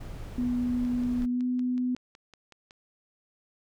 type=noise; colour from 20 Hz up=brown; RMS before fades=-39 dBFS; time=0-1.26 s; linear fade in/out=10 ms
type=tone with pitch glide; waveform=sine; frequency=245.5 to 250.1 Hz; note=B3 to B3; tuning=-10 to +22 cents; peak=-25 dBFS; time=0.38-1.95 s; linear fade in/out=2 ms; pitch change=+32 cents; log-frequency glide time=1.3-1.43 s
type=click train; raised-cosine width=0.2 ms; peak=-33 dBFS; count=11; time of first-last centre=0.85-2.709 s; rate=5.38 Hz
effects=none